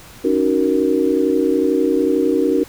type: chord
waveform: sine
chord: D# minor seventh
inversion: third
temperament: just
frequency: 280 / 311.1 / 373.4 / 466.7 Hz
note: C#4 / D#4 / F#4 / A#4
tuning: +18 / 0 / +16 / +2 cents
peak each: -19 dBFS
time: 0.24-2.64 s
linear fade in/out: 10 ms
effects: pink hiss -41 dBFS RMS until 2.68 s